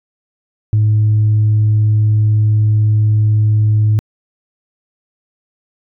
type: tone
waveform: sine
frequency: 107 Hz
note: A2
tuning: 48 cents flat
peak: -7 dBFS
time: 0.73-3.99 s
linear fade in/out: 0 ms
effects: tanh soft clip ceiling -6 dBFS